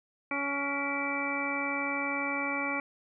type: harmonic tone with a mistuned harmonic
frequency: 280.5 Hz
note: C#4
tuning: 21 cents sharp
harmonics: 1 / 2 / 3 / 4 / 5 / 7 / 8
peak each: -36 / -39 / -39 / -38 / -39 / -39 / -33 dBFS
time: 0.31-2.8 s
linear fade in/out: 2 ms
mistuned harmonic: 8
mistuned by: +59 cents
effects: none